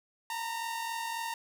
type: tone pair together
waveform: sawtooth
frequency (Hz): 914 / 957.7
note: A#5 / A#5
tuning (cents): -34 / +46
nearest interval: minor second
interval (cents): 80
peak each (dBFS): -31 / -37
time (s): 0.3-1.34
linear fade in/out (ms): 2
effects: none